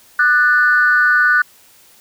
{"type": "tone with amplitude modulation", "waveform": "sine", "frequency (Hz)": 1480, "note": "F#6", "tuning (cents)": 0, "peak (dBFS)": -5, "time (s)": [0.19, 1.42], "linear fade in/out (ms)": 5, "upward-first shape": "sine", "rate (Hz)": 281, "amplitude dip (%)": 85, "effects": ["tanh soft clip ceiling -1 dBFS", "white hiss -48 dBFS RMS until 2 s"]}